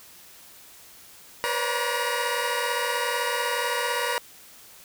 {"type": "tone cluster", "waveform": "15% pulse", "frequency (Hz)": [483.4, 521, 575, 951], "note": ["B4", "C5", "D5", "A#5"], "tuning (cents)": [-37, -7, -37, 34], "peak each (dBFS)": [-22, -27, -25, -23], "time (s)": [1.44, 4.18], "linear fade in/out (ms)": 0, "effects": ["white hiss -49 dBFS RMS until 4.84 s"]}